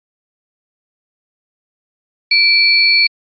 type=tone pair together; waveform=sine; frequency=2333 / 4404 Hz; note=D7 / C#8; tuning=-12 / -12 cents; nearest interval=major seventh; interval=1100 cents; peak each=-11 dBFS; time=2.31-3.07 s; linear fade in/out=5 ms; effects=Opus 32 kbps